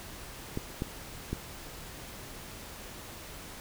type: clicks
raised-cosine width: 3 ms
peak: -18 dBFS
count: 3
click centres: 0.574 / 0.821 / 1.33 s
effects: pink hiss -45 dBFS RMS until 3.6 s